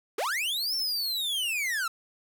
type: linear two-way sweep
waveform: 45% pulse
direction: up then down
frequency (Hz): 350 to 5460 to 1292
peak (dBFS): -27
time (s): 0.18-1.88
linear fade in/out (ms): 5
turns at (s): 0.75
effects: 9-bit